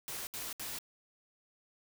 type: noise bursts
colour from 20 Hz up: white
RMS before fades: -41 dBFS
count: 3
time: 0.08-0.786 s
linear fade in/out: 0 ms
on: 190 ms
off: 68 ms
effects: none